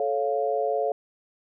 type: chord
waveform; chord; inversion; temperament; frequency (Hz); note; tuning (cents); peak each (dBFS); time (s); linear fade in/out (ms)
sine; A augmented; none; equal with one note detuned; 436 / 554.4 / 698.5; A4 / C#5 / E#5; -16 / 0 / 0; -27; 0-0.92; 2
effects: none